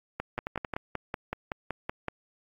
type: two click trains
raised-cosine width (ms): 0.5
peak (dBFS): -17 / -16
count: 5 / 11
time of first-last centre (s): 0.38-0.737 / 0.2-2.083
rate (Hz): 11.2 / 5.31
effects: AAC 48 kbps